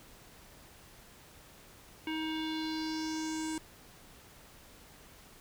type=tone with low-pass filter sweep; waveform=square; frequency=315.6 Hz; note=D#4; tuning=25 cents sharp; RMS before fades=-36 dBFS; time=2.07-3.58 s; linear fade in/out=2 ms; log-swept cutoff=2600 to 8500 Hz; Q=3.8; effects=pink hiss -56 dBFS RMS until 5.4 s